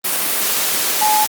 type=tone in noise; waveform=sine; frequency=853 Hz; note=G#5; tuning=46 cents sharp; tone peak=-13 dBFS; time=1.01-1.25 s; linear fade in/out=10 ms; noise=white; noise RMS=-18 dBFS; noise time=0.04-1.27 s; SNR=+2 dB; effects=high-pass 200 Hz 12 dB/octave + Opus 32 kbps